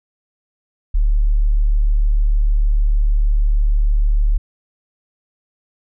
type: tone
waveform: sine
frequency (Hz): 36.71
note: D1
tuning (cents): 0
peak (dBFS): -11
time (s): 0.94-4.38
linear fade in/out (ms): 10
effects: none